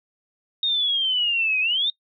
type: exponential two-way sweep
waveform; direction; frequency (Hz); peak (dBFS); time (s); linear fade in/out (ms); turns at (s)
sine; down then up; 3729 to 2487 to 3729; -19; 0.63-1.9; 2; 1.6
effects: noise-tail reverb RT60 0.1 s tail -23 dB re dry